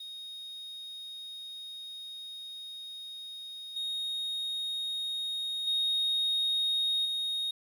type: tone with level steps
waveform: triangle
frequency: 3729 Hz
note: A#7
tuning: in tune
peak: -39 / -30 / -24 / -28 dBFS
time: 0-7.51 s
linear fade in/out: 5 ms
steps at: 3.76 / 5.67 / 7.05 s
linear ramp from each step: 5 ms
effects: tanh soft clip ceiling -21 dBFS + 10-bit